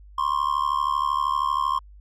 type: tone with amplitude modulation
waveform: triangle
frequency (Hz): 1066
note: C6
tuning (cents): +32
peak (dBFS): -15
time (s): 0.18-1.79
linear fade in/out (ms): 5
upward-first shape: sine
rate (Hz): 72.8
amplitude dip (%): 95
effects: added 50 Hz sine -44 dBFS peak until 2 s